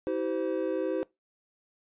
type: tone cluster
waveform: triangle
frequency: 322.3 / 383.5 / 515 Hz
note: E4 / G4 / C5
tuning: -39 / -38 / -28 cents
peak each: -30 / -30 / -30 dBFS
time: 0.07-1.03 s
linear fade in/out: 0 ms
effects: noise-tail reverb RT60 0.2 s tail -22 dB re dry + resampled to 8000 Hz